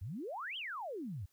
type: exponential two-way sweep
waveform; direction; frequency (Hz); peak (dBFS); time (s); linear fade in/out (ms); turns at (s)
sine; up then down; 81.7 to 3322 to 81.7; -39; 0.01-1.26; 10; 0.57
effects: white hiss -75 dBFS RMS until 1.32 s